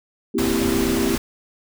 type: chord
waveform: sine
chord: C dominant seventh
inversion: third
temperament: equal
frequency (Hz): 233.1 / 261.6 / 329.6 / 392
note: Bb3 / C4 / E4 / G4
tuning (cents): 0 / 0 / 0 / 0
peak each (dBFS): -24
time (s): 0.34-1.16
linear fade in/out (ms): 10
type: noise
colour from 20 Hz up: pink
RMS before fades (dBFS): -26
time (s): 0.38-1.18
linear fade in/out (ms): 5
effects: none